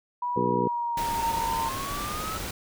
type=tone with pitch glide; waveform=sine; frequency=975 to 915 Hz; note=B5 to A#5; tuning=-23 to -32 cents; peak=-26 dBFS; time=0.22-1.69 s; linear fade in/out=5 ms; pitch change=-109 cents; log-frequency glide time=0.39-1.37 s
type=harmonic tone; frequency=61 Hz; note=B1; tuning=21 cents flat; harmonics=2 / 3 / 4 / 5 / 6 / 7 / 8; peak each=-34 / -31 / -31 / -35 / -30 / -31 / -30 dBFS; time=0.36-0.68 s; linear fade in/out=5 ms
type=noise; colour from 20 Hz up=pink; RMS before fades=-34 dBFS; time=0.97-2.51 s; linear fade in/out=5 ms
type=exponential sweep; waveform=triangle; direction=up; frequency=897 to 1316 Hz; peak=-31 dBFS; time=1.19-2.38 s; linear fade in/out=10 ms
effects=none